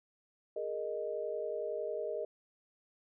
sine chord, Ab suspended second, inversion none, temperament equal with one note detuned, 415.3 / 466.2 / 620.1 Hz, Ab4 / Bb4 / Eb5, 0 / 0 / -6 cents, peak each -40 / -39 / -38 dBFS, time 0.56-2.25 s, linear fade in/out 5 ms, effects none

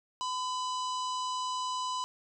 harmonic tone with a mistuned harmonic, 995 Hz, B5, 13 cents sharp, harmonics 1 / 3 / 4 / 5 / 6 / 7 / 8, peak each -32 / -42 / -44 / -46 / -48 / -49 / -50 dBFS, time 0.21-2.04 s, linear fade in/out 0 ms, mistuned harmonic 1, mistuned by +26 cents, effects none

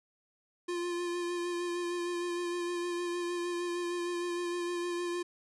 square tone with vibrato, 349.3 Hz, F4, in tune, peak -33 dBFS, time 0.68-5.23 s, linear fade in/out 10 ms, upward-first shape sine, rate 6.5 Hz, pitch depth 20 cents each way, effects resampled to 24000 Hz

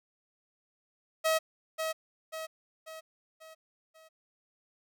sawtooth tone with echo, 639 Hz, D#5, 46 cents sharp, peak -21 dBFS, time 1.24-1.39 s, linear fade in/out 20 ms, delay 540 ms, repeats 5, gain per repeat -6 dB, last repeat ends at 4.09 s, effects none

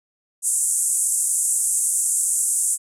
pink band-pass noise, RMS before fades -21 dBFS, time 0.42-2.78 s, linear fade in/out 50 ms, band 7700 to 10000 Hz, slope 48 dB/octave, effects none

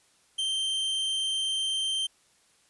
45% pulse tone, 3136 Hz, G7, in tune, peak -26 dBFS, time 0.38-2.07 s, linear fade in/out 10 ms, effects white hiss -64 dBFS RMS until 2.69 s + resampled to 24000 Hz

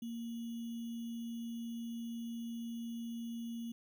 sine tone with sample-and-hold, 232.1 Hz, A#3, 7 cents flat, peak -39 dBFS, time 0.02-3.72 s, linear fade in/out 5 ms, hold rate 3150 Hz, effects none

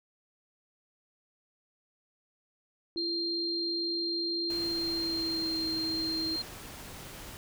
sine tone with pitch glide, 338.7 to 322.1 Hz, E4 to E4, +47 to -40 cents, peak -34 dBFS, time 2.96-6.36 s, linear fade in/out 0 ms, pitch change -87 cents, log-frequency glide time 4.56-5.64 s
sine tone, 4186 Hz, C8, in tune, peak -31 dBFS, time 2.97-6.42 s, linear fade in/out 5 ms
pink noise, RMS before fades -45 dBFS, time 4.5-7.37 s, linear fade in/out 0 ms
effects none

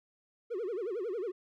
triangle tone with vibrato, 415.3 Hz, G#4, in tune, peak -30 dBFS, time 0.5-1.32 s, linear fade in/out 20 ms, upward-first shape sine, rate 11 Hz, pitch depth 270 cents each way, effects tanh soft clip ceiling -28 dBFS

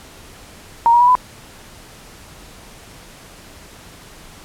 sine tone with pitch steps, 931 / 953.9 / 977.3 / 1001.3 Hz, A#5 / A#5 / B5 / B5, -2 / +40 / -18 / +24 cents, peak -8 dBFS, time 0.86-1.152 s, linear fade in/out 0 ms, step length 73 ms, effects pink hiss -41 dBFS RMS until 4.44 s + low-pass 12000 Hz 12 dB/octave

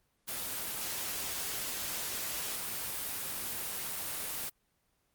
white noise, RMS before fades -37 dBFS, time 0.27-4.5 s, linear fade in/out 20 ms, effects pink hiss -75 dBFS RMS until 5.14 s + Opus 24 kbps

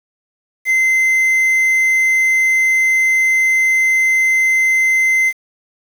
triangle tone with quantisation, 2068 Hz, C7, 21 cents flat, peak -9 dBFS, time 0.65-5.33 s, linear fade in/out 50 ms, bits 6, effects none

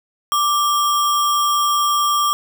sine tone with sample-and-hold, 1174.7 Hz, D6, in tune, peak -14 dBFS, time 0.32-2.33 s, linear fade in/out 0 ms, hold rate 4410 Hz, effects none

